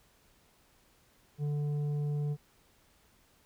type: tone with tanh clipping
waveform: sine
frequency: 146.83 Hz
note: D3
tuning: in tune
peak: -31 dBFS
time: 1.38-2.37 s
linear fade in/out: 50 ms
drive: 7 dB
effects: pink hiss -66 dBFS RMS until 3.45 s